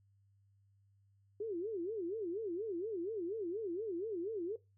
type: tone with vibrato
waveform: sine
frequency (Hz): 390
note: G4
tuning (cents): -9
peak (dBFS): -36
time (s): 1.4-4.56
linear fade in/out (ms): 5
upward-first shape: sine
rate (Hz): 4.2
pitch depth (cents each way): 270
effects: noise-tail reverb RT60 0.2 s tail -17 dB re dry + added 99 Hz sine -67 dBFS peak until 4.77 s